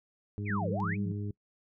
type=harmonic tone; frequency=102.7 Hz; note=G#2; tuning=19 cents flat; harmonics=1 / 2 / 3 / 4; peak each=-34 / -40 / -44 / -46 dBFS; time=0.38-1.31 s; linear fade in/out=0 ms
type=exponential two-way sweep; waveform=sine; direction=down then up; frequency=2635 to 422.3 to 2635 Hz; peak=-33 dBFS; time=0.45-0.97 s; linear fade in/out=50 ms; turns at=0.7 s
type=tone with vibrato; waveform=sine; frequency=185 Hz; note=F#3; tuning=in tune; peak=-33 dBFS; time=0.5-1.12 s; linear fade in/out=2 ms; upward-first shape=square; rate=4.5 Hz; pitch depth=120 cents each way
type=click; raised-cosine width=0.2 ms; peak=-36 dBFS; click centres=0.802 s
effects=noise-tail reverb RT60 0.1 s tail -24 dB re dry